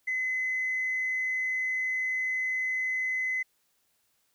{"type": "tone with tanh clipping", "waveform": "triangle", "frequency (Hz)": 2033, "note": "B6", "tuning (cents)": 50, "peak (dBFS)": -27, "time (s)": [0.07, 3.43], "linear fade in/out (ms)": 10, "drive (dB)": 4, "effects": ["white hiss -72 dBFS RMS until 4.34 s"]}